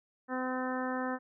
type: harmonic tone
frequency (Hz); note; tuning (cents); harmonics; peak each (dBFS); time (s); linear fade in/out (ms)
256; C4; -38; 1 / 2 / 3 / 4 / 5 / 6 / 7; -35 / -38 / -40 / -41 / -42 / -43 / -43; 0.28-1.19; 50
effects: none